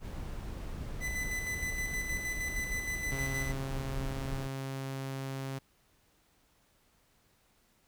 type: noise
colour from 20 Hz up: brown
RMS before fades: -39 dBFS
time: 0-4.49 s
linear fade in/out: 50 ms
type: tone with tremolo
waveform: 45% pulse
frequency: 2004 Hz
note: B6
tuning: 25 cents sharp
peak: -33 dBFS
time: 1-3.53 s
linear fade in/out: 50 ms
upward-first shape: square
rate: 6.4 Hz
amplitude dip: 40%
type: tone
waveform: sawtooth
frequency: 134.7 Hz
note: C#3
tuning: 49 cents flat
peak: -32 dBFS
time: 3.11-5.59 s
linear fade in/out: 10 ms
effects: pink hiss -69 dBFS RMS until 7.87 s